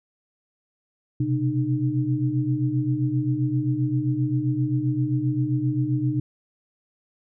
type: tone cluster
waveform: sine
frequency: 124.9 / 132.5 / 303.9 Hz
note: B2 / C3 / D#4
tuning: +20 / +22 / -41 cents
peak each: -25 dBFS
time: 1.2-6.2 s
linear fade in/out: 5 ms
effects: none